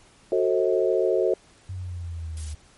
sine chord, F# diminished seventh, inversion none, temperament just, 370 / 444 / 532.8 / 639.4 Hz, F#4 / A4 / C5 / Eb5, 0 / +16 / +31 / +47 cents, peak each -23 / -24 / -25 / -27 dBFS, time 0.32-1.34 s, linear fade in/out 2 ms
sine exponential sweep, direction down, 94.3 to 75.3 Hz, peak -30 dBFS, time 1.69-2.55 s, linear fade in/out 5 ms
blue noise, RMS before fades -40 dBFS, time 2.37-2.53 s, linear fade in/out 0 ms
effects pink hiss -55 dBFS RMS until 2.77 s + MP3 48 kbps

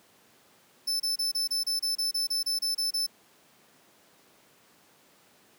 40% pulse tone bursts, 5274 Hz, E8, in tune, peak -25 dBFS, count 14, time 0.87-3.067 s, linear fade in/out 10 ms, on 130 ms, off 29 ms, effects pink hiss -60 dBFS RMS until 5.58 s + high-pass 200 Hz 12 dB/octave

